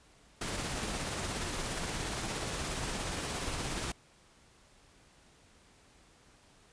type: noise with tremolo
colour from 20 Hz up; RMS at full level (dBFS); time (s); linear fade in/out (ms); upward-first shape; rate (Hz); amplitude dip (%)
pink; -35; 0.41-3.92; 5; triangle; 17; 30
effects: pink hiss -62 dBFS RMS until 6.72 s + resampled to 22050 Hz

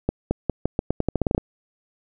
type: accelerating click train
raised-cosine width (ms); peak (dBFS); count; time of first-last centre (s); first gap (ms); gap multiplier
2; -7; 14; 0.09-1.379; 220; 0.85
effects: none

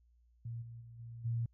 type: tone with level steps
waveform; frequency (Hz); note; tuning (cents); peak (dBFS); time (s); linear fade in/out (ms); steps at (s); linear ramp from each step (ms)
sine; 116.54; A#2; 0; -39 / -46 / -50 / -45 / -32; 0.45-1.46; 5; 0.61 / 0.8 / 0.98 / 1.24; 20
effects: added 59 Hz sine -65 dBFS peak until 1.53 s

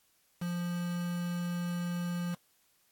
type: tone with quantisation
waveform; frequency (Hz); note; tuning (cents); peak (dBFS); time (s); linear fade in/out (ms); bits
triangle; 174.61; F3; 0; -30; 0.41-2.35; 10; 7
effects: white hiss -70 dBFS RMS until 2.91 s + AAC 64 kbps

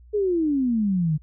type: exponential sweep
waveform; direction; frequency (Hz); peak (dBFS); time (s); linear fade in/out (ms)
sine; down; 430.6 to 147.4; -19; 0.13-1.18; 20
effects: added 60 Hz sine -46 dBFS peak until 1.22 s

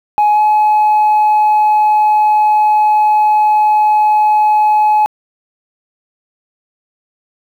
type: tone with pitch glide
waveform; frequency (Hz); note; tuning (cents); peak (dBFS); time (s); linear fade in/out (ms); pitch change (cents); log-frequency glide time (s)
sine; 839 to 849.7; G#5 to G#5; +17 to +39; -5; 0.18-5.06; 0; +22; 0.32-0.4
effects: tanh soft clip ceiling -6 dBFS + 7-bit

